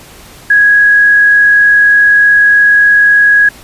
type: tone with frequency modulation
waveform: sine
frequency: 1661.2 Hz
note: G#6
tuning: in tune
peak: -3 dBFS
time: 0.5-3.49 s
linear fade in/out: 5 ms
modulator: 43.3 Hz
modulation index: 0.25
effects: pink hiss -35 dBFS RMS until 3.63 s + resampled to 32000 Hz